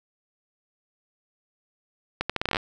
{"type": "accelerating click train", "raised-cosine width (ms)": 0.3, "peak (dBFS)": -9, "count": 11, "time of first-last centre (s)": [2.21, 2.568], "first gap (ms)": 86, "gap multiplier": 0.78, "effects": []}